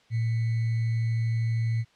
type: tone with sample-and-hold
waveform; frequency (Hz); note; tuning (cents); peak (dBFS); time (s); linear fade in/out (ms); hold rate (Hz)
sine; 114.1; A#2; -37; -23; 0.1-1.85; 50; 2100
effects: white hiss -61 dBFS RMS until 1.95 s + low-pass 4000 Hz 12 dB/octave